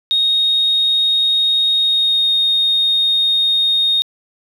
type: tone with pitch glide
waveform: sine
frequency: 3729 to 3705 Hz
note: A#7 to A#7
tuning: 0 to -11 cents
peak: -11 dBFS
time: 0.11-4.02 s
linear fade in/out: 0 ms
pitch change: -11 cents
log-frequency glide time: 1.8-2.32 s
effects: tanh soft clip ceiling -7 dBFS + 8-bit